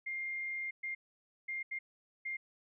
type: tone bursts at uneven times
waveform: sine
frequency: 2114 Hz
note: C7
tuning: 17 cents sharp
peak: -36 dBFS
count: 5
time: 0.06-0.71 / 0.83-0.95 / 1.48-1.63 / 1.71-1.79 / 2.25-2.37 s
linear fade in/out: 10 ms
effects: none